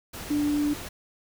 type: tone in noise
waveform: sine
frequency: 293.7 Hz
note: D4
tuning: in tune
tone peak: -22 dBFS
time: 0.3-0.74 s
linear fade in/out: 10 ms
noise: pink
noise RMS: -38 dBFS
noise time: 0.13-0.89 s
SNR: +13 dB
effects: none